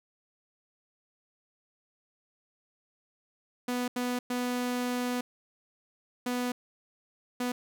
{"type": "tone bursts at uneven times", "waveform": "sawtooth", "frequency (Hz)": 246.9, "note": "B3", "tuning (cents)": 0, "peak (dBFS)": -25, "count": 5, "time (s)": [[3.68, 3.88], [3.96, 4.19], [4.3, 5.21], [6.26, 6.52], [7.4, 7.52]], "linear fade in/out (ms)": 5, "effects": []}